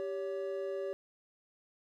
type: tone pair together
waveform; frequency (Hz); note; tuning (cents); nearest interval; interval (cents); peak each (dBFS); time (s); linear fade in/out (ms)
triangle; 392 / 563.8; G4 / C#5; 0 / +29; tritone; 629; -35 / -36; 0-0.93; 0
effects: none